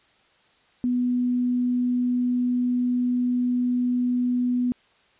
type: tone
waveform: sine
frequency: 246.9 Hz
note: B3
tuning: in tune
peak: -20 dBFS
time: 0.84-4.72 s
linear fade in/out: 0 ms
effects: white hiss -60 dBFS RMS until 5.19 s + resampled to 8000 Hz